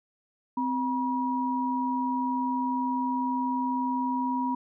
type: tone pair together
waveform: sine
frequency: 258.2 / 962 Hz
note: C4 / B5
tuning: -23 / -46 cents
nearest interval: octave + major seventh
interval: 2277 cents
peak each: -28 dBFS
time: 0.57-4.55 s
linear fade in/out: 5 ms
effects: none